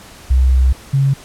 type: tone pair in turn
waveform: sine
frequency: 64.6 / 136.88 Hz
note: C2 / C#3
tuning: -21 / -22 cents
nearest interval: octave + minor second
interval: 1299 cents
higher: second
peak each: -8 / -10 dBFS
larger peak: first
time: 0.3-0.73 / 0.93-1.14 s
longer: first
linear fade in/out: 10 ms
effects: pink hiss -39 dBFS RMS until 1.24 s + low-pass 12000 Hz 12 dB/octave